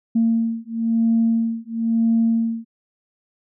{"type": "beating tone pair", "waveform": "sine", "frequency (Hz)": [227.5, 228.5], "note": ["A#3", "A#3"], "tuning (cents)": [-42, -34], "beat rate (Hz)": 1, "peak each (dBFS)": [-19, -19], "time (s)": [0.15, 2.65], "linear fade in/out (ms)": 10, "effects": ["tanh soft clip ceiling -9 dBFS"]}